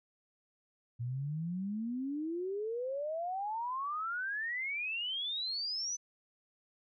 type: exponential sweep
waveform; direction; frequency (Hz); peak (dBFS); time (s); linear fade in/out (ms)
sine; up; 115.8 to 6100; -34; 0.99-5.97; 20
effects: none